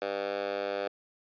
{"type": "tone with high-pass filter", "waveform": "10% pulse", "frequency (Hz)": 99.9, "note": "G2", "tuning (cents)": 33, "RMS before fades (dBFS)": -33, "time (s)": [0.02, 0.88], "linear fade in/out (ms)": 0, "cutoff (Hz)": 530, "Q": 2.1, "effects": ["resampled to 11025 Hz"]}